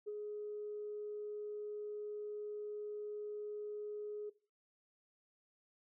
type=tone with ADSR envelope; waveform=sine; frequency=418.6 Hz; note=G#4; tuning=14 cents sharp; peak=-38 dBFS; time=0.06-4.3 s; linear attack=21 ms; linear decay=31 ms; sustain=-2 dB; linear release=11 ms; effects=noise-tail reverb RT60 0.4 s tail -20 dB re dry + tanh soft clip ceiling -34 dBFS